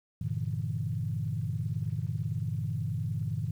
sine chord, E half-diminished seventh, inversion first, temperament equal, 98 / 116.54 / 146.83 / 164.81 Hz, G2 / Bb2 / D3 / E3, 0 / 0 / 0 / 0 cents, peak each -35 / -33 / -35 / -37 dBFS, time 0.21-3.51 s, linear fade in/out 5 ms, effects tanh soft clip ceiling -19 dBFS + 10-bit

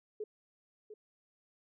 sine tone with echo, 425.2 Hz, G#4, 41 cents sharp, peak -36 dBFS, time 0.2-0.24 s, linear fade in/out 5 ms, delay 700 ms, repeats 1, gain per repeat -10 dB, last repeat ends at 0.94 s, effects none

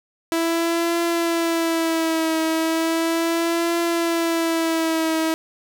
sawtooth tone with vibrato, 330 Hz, E4, 2 cents sharp, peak -15 dBFS, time 0.32-5.34 s, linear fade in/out 0 ms, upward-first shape triangle, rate 0.36 Hz, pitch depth 51 cents each way, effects none

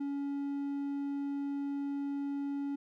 triangle tone, 281.5 Hz, C#4, 27 cents sharp, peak -31 dBFS, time 0-2.76 s, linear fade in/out 10 ms, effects none

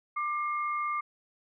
sine tone pair together, 1188 / 2143 Hz, D6 / C7, +20 / +41 cents, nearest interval minor seventh, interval 1021 cents, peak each -29 / -37 dBFS, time 0.16-1.01 s, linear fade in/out 10 ms, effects none

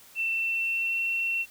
sine tone with pitch glide, 2684 to 2714 Hz, E7 to E7, +31 to +50 cents, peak -25 dBFS, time 0.15-1.46 s, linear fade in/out 50 ms, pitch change +19 cents, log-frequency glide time 0.34-1.04 s, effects white hiss -53 dBFS RMS until 1.5 s

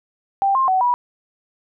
sine tone with pitch steps, 787 / 1059 / 752 / 975 Hz, G5 / C6 / F#5 / B5, +7 / +21 / +28 / -23 cents, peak -14 dBFS, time 0.42-0.94 s, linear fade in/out 0 ms, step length 130 ms, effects none

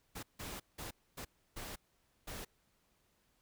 pink noise bursts at uneven times, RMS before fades -45 dBFS, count 6, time 0.15-0.23 / 0.39-0.6 / 0.78-0.91 / 1.17-1.25 / 1.56-1.76 / 2.27-2.45 s, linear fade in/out 10 ms, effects pink hiss -75 dBFS RMS until 3.41 s

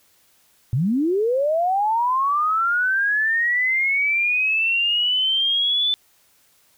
sine linear sweep, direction up, 109.4 to 3520 Hz, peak -17 dBFS, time 0.73-5.94 s, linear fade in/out 0 ms, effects white hiss -59 dBFS RMS until 6.77 s

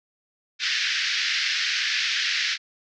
pink band-pass noise, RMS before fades -25 dBFS, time 0.59-2.58 s, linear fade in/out 50 ms, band 1600 to 5600 Hz, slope 48 dB/octave, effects none

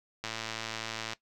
click train, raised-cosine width 0.2 ms, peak -18 dBFS, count 101, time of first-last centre 0.24-1.133 s, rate 112 Hz, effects noise-tail reverb RT60 0.1 s tail -17 dB re dry

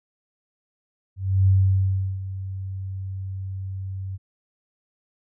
sine tone with ADSR envelope, 95.6 Hz, G2, 43 cents flat, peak -13 dBFS, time 1.16-4.18 s, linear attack 310 ms, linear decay 720 ms, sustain -15 dB, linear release 30 ms, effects none

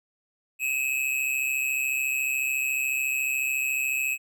square tone with amplitude modulation, 2568 Hz, E7, 46 cents flat, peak -22 dBFS, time 0.59-4.18 s, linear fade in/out 50 ms, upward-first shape sine, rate 134 Hz, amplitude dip 70%, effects none

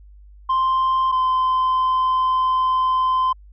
sine tone pair in turn, 1046.5 / 1032.1 Hz, C6 / C6, 0 / -24 cents, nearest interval unison, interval 24 cents, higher first, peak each -13 dBFS, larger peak neither, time 0.49-1.12 / 1.12-3.33 s, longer second, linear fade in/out 10 ms, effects tanh soft clip ceiling -15 dBFS + added 50 Hz sine -42 dBFS peak until 3.52 s

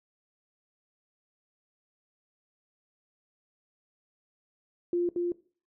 sine tone with echo, 349.2 Hz, F4, in tune, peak -24 dBFS, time 4.93-5.09 s, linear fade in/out 2 ms, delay 230 ms, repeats 1, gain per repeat -2 dB, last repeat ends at 5.32 s, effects noise-tail reverb RT60 0.4 s tail -19 dB re dry

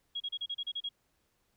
sine tone bursts, 3300 Hz, G#7, 12 cents flat, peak -33 dBFS, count 9, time 0.15-0.891 s, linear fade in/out 10 ms, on 53 ms, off 33 ms, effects pink hiss -75 dBFS RMS until 1.56 s

